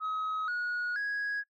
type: tone with pitch steps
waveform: sine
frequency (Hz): 1272 / 1452.7 / 1659.1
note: D#6 / F#6 / G#6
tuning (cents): +38 / -32 / -2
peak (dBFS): -28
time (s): 0-1.44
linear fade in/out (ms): 50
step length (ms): 480
effects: noise-tail reverb RT60 0.1 s tail -22 dB re dry + tanh soft clip ceiling -29 dBFS